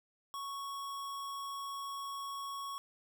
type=tone; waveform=square; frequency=1108.7 Hz; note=C#6; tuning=in tune; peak=-40 dBFS; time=0.34-2.78 s; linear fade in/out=0 ms; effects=none